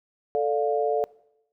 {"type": "chord", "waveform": "sine", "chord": "D minor", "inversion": "second", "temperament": "just", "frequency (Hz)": [440.5, 587.3, 704.8], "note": ["A4", "D5", "F5"], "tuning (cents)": [2, 0, 16], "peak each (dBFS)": [-24, -27, -27], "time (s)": [0.35, 1.04], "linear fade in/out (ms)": 0, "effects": ["noise-tail reverb RT60 0.8 s tail -22 dB re dry"]}